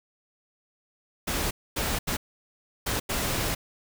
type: noise bursts at uneven times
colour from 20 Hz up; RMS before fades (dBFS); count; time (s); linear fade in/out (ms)
pink; -28; 5; 1.27-1.51 / 1.76-1.99 / 2.07-2.17 / 2.86-3 / 3.09-3.55; 10
effects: none